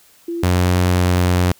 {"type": "tone pair in turn", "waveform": ["sine", "sawtooth"], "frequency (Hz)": [339.3, 89.87], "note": ["F4", "F#2"], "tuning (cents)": [-50, -50], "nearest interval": "octave + major seventh", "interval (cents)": 2300, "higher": "first", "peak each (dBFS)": [-21, -9], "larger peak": "second", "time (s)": [[0.28, 0.43], [0.43, 1.52]], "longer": "second", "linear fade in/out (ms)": 5, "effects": ["white hiss -51 dBFS RMS until 1.59 s"]}